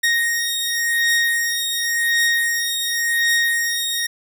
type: beating tone pair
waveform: sawtooth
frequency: 1864.7 / 1865.61 Hz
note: A#6 / A#6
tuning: 0 / +1 cents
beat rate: 0.91 Hz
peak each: -16 / -18 dBFS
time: 0.03-4.07 s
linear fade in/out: 10 ms
effects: none